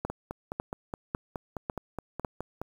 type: two click trains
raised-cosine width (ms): 1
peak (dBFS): -16 / -20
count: 5 / 13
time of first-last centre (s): 0.05-2.248 / 0.1-2.616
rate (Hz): 1.82 / 4.77
effects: 8-bit